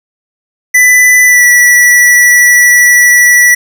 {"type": "tone with pitch glide", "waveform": "square", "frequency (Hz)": [1992, 1952.1], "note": ["B6", "B6"], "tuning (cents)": [14, -21], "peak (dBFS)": -3, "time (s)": [0.74, 3.55], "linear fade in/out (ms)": 10, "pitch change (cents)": -35, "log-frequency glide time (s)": [1.25, 1.44], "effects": ["7-bit"]}